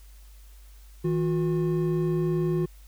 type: tone pair together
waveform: triangle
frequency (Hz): 160.6 / 359.6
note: E3 / F#4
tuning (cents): -45 / -49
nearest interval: octave + major second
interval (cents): 1396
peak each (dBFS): -23 / -24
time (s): 1.04-2.66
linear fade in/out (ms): 10
effects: added 50 Hz sine -46 dBFS peak until 2.87 s + white hiss -59 dBFS RMS until 2.87 s